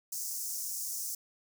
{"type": "high-pass noise", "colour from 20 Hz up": "pink", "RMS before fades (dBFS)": -37, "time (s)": [0.12, 1.15], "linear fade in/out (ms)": 5, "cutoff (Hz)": 5500, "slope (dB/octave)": 48, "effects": []}